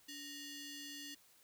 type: ring-modulated tone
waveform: 15% pulse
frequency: 1568 Hz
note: G6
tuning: in tune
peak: -37 dBFS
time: 0.08-1.15 s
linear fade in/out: 10 ms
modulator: 1280 Hz
effects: white hiss -67 dBFS RMS until 1.43 s